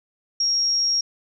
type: tone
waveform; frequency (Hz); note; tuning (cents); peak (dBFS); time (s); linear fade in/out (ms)
sine; 5588; F8; 0; -18; 0.4-1.01; 5
effects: none

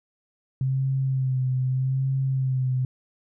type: tone with vibrato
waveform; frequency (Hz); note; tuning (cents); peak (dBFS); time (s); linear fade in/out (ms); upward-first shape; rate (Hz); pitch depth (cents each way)
sine; 131.3; C3; +6; -21; 0.61-2.85; 2; sine; 0.81; 37
effects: none

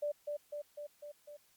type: tone with echo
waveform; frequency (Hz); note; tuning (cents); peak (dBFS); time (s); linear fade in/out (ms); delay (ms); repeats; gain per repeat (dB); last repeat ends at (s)
sine; 587.3; D5; 0; -32; 0.02-0.12; 10; 250; 5; -3; 1.37
effects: white hiss -69 dBFS RMS until 1.56 s + MP3 96 kbps

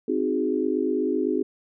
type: chord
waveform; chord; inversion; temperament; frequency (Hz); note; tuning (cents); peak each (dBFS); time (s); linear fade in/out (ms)
sine; Ab dominant seventh; first; equal with one note detuned; 261.6 / 311.1 / 367.4 / 415.3; C4 / Eb4 / Gb4 / Ab4; 0 / 0 / -12 / 0; -27; 0.08-1.43; 5
effects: none

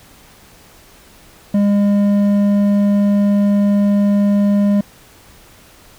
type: tone with hard clipping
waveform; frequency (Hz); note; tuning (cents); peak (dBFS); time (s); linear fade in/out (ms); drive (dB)
sine; 202.9; G#3; -40; -12; 1.54-4.81; 5; 6
effects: pink hiss -45 dBFS RMS until 5.98 s

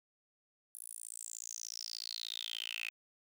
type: tone with high-pass filter sweep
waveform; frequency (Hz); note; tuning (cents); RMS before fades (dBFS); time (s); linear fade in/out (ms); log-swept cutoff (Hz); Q
10% pulse; 56.7; A#1; -47; -44; 0.75-2.9; 0; 11000 to 2500; 9
effects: none

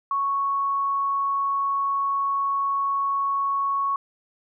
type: tone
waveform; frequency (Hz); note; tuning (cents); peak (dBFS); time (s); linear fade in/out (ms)
sine; 1108; C#6; -1; -21; 0.11-3.96; 2
effects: none

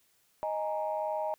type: chord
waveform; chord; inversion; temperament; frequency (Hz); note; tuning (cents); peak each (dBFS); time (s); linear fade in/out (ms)
sine; D# suspended fourth; none; equal; 622.3 / 830.6 / 932.3; D#5 / G#5 / A#5; 0 / 0 / 0; -32 / -35 / -36; 0.43-1.34; 0
effects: tanh soft clip ceiling -21 dBFS + white hiss -69 dBFS RMS until 1.38 s

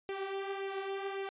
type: tone with flanger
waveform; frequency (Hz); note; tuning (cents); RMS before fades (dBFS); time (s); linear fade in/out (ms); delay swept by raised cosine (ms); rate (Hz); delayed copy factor
sawtooth; 391; G4; -4; -38; 0.09-1.29; 0; 0.37 to 4.87; 1.8; +0.5
effects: resampled to 8000 Hz

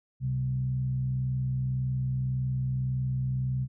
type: tone with frequency modulation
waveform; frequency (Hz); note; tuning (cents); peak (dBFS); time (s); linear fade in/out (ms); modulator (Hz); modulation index
sine; 130; C3; -11; -26; 0.2-3.68; 50; 61.8; 0.39
effects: none

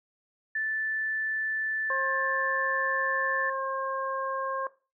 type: tone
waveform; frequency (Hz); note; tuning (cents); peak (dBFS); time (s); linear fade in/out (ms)
sine; 1757; A6; -3; -27; 0.55-3.5; 5
type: harmonic tone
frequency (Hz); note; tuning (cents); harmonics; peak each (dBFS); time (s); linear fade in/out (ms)
535; C5; +38; 1 / 2 / 3; -33 / -30 / -39; 1.9-4.67; 2
effects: noise-tail reverb RT60 0.3 s tail -17 dB re dry

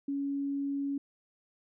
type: tone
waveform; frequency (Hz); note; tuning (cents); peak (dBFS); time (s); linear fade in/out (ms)
sine; 279.7; C#4; +16; -30; 0.08-0.98; 5
effects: none

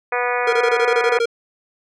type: harmonic tone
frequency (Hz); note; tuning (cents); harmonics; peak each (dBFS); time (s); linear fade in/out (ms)
244.9; B3; -14; 2 / 3 / 4 / 5 / 6 / 7 / 8 / 9 / 10; -23 / -25 / -26 / -27 / -28 / -28 / -29 / -30 / -30; 0.12-1.19; 5
type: tone bursts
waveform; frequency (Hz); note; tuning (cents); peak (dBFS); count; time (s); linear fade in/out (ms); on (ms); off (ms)
square; 466.2; A#4; 0; -16; 10; 0.47-1.257; 5; 58; 23
effects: low-pass 5000 Hz 12 dB/octave

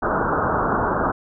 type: low-pass noise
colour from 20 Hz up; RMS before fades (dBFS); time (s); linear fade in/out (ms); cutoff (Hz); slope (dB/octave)
white; -21; 0.02-1.12; 10; 1500; 96
effects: none

